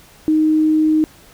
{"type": "tone", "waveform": "sine", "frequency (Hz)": 311.1, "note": "D#4", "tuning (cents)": 0, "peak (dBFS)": -11, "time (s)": [0.28, 1.04], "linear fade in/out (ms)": 0, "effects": ["pink hiss -46 dBFS RMS until 1.33 s"]}